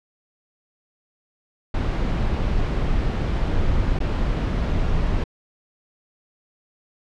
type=noise with dropouts; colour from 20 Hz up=brown; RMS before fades=-21 dBFS; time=1.74-5.24 s; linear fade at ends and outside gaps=5 ms; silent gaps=3.989-4.002 s; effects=low-pass 4000 Hz 12 dB/octave